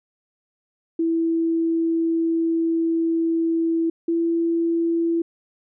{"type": "tone pair in turn", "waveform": "sine", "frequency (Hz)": [329.6, 334.4], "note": ["E4", "E4"], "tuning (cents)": [0, 25], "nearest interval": "unison", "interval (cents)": 25, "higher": "second", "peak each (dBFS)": -18, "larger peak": "neither", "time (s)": [[0.99, 3.9], [4.08, 5.22]], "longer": "first", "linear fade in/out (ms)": 5, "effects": []}